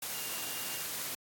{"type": "tone in noise", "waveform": "sine", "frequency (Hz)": 2794, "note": "F7", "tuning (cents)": 0, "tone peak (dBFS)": -47, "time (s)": [0.14, 0.84], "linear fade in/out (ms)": 5, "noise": "white", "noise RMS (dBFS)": -38, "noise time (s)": [0.02, 1.15], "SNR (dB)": -12, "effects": ["high-pass 100 Hz 12 dB/octave", "AAC 64 kbps"]}